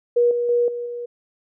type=tone with level steps; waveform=sine; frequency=480 Hz; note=B4; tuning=49 cents flat; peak=-13 / -19 / -15 / -25 / -27 dBFS; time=0.16-1.06 s; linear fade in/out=10 ms; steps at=0.31 / 0.49 / 0.68 / 0.86 s; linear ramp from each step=2 ms; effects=none